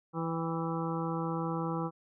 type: harmonic tone with a mistuned harmonic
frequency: 165.1 Hz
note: E3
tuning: 3 cents sharp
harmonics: 1 / 2 / 3 / 5 / 6 / 7 / 8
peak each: -34 / -37 / -39 / -41 / -42 / -42 / -43 dBFS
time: 0.13-1.91 s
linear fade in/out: 50 ms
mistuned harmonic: 5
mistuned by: -40 cents
effects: none